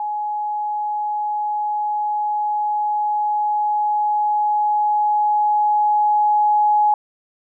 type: tone with level ramp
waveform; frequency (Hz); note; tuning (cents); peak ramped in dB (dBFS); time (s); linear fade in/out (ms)
sine; 840; G#5; +19; -21 to -12; 0-6.94; 2
effects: none